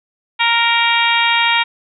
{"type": "harmonic tone", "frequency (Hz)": 466.2, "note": "A#4", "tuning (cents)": 0, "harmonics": [2, 3, 4, 5, 6, 7, 8], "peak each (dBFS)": [-17, -22, -20, -17, -21, -21, -22], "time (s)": [0.39, 1.64], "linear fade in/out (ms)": 20, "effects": []}